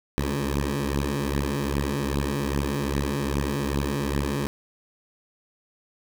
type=beating tone pair; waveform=10% pulse; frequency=69.3 / 71.8 Hz; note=C#2 / D2; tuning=0 / -39 cents; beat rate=2.5 Hz; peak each=-19 dBFS; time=0.18-4.47 s; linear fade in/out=0 ms; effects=8-bit